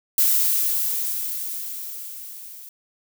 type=noise with level ramp; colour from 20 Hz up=violet; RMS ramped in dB=-17 to -41 dBFS; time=0.18-2.69 s; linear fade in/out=2 ms; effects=none